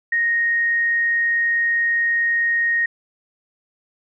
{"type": "tone", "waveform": "sine", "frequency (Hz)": 1864.7, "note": "A#6", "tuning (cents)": 0, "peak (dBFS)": -16, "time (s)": [0.12, 2.86], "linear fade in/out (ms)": 5, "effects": []}